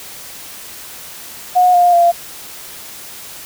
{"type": "tone with pitch steps", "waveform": "sine", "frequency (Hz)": [725, 707.2, 689.9], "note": ["F#5", "F5", "F5"], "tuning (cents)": [-35, 22, -21], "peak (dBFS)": -7, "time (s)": [1.55, 2.12], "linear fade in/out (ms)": 20, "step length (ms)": 190, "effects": ["white hiss -33 dBFS RMS until 3.45 s"]}